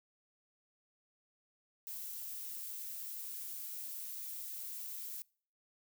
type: noise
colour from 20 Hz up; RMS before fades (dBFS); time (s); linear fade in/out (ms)
violet; -44; 1.87-5.22; 0
effects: noise-tail reverb RT60 0.5 s tail -26 dB re dry